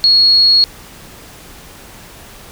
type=tone; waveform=sine; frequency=4320 Hz; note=C#8; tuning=45 cents flat; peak=-6 dBFS; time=0.04-0.64 s; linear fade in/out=0 ms; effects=pink hiss -37 dBFS RMS until 2.51 s